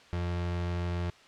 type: tone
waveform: 35% pulse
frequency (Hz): 87.31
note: F2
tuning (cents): 0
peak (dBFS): -28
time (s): 0.13-1.1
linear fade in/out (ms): 0
effects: white hiss -55 dBFS RMS until 1.27 s + low-pass 4000 Hz 12 dB/octave